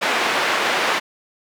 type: band-pass noise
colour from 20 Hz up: white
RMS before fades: -20 dBFS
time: 0.01-1 s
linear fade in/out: 20 ms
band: 340 to 2200 Hz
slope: 12 dB/octave
effects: none